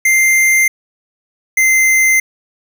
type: tone pair in turn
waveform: square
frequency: 2093 / 2076 Hz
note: C7 / C7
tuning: 0 / -14 cents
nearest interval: unison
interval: 14 cents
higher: first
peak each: -9 dBFS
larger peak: neither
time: 0.05-0.68 / 1.57-2.2 s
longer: neither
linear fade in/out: 5 ms
effects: none